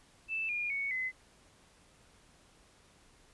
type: tone with pitch steps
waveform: sine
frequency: 2641 / 2422 / 2221 / 2036 Hz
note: E7 / D#7 / C#7 / C7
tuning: +3 / -47 / +3 / -48 cents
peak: -32 dBFS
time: 0.28-1.12 s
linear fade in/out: 50 ms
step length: 210 ms
effects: pink hiss -63 dBFS RMS until 3.33 s + resampled to 24000 Hz